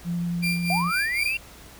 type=tone with vibrato; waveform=sine; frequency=172.8 Hz; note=F3; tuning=18 cents flat; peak=-24 dBFS; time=0.04-0.92 s; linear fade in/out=50 ms; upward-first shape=sine; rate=11 Hz; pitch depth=9 cents each way
type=tone with tremolo; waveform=35% pulse; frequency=2376 Hz; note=D7; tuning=20 cents sharp; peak=-21 dBFS; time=0.42-1.38 s; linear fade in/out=20 ms; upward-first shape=sine; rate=4 Hz; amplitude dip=75%
type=linear sweep; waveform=sine; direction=up; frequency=659.3 to 2768 Hz; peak=-24 dBFS; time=0.7-1.37 s; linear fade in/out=2 ms
effects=added 60 Hz sine -49 dBFS peak until 1.79 s + pink hiss -47 dBFS RMS until 1.79 s